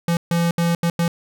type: tone bursts at uneven times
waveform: square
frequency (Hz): 170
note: F3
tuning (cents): -46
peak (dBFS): -17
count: 5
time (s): 0.08-0.17 / 0.31-0.51 / 0.58-0.75 / 0.83-0.9 / 0.99-1.08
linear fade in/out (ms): 2
effects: none